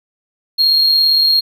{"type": "tone with amplitude modulation", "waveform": "triangle", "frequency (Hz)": 4251, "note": "C8", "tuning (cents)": 27, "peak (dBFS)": -6, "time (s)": [0.58, 1.41], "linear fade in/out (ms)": 20, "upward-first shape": "sine", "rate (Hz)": 37.5, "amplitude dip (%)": 30, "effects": ["tanh soft clip ceiling -3 dBFS"]}